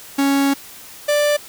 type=tone pair in turn; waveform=45% pulse; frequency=277.2 / 588.8 Hz; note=C#4 / D5; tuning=0 / +4 cents; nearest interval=octave + minor second; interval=1304 cents; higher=second; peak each=-14 dBFS; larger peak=neither; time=0.18-0.54 / 1.08-1.37 s; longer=first; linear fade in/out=10 ms; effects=white hiss -39 dBFS RMS until 1.48 s